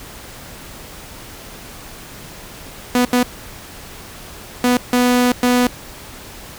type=tone bursts at uneven times; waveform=sawtooth; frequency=246.9 Hz; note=B3; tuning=in tune; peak=-8 dBFS; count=5; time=2.95-3.05 / 3.13-3.23 / 4.64-4.77 / 4.93-5.32 / 5.43-5.67 s; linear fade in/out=2 ms; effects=pink hiss -36 dBFS RMS until 6.58 s